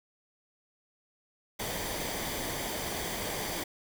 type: noise with comb filter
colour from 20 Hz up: pink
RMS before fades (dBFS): -35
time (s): 1.59-3.64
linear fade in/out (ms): 10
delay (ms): 0.74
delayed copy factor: -0.5
effects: none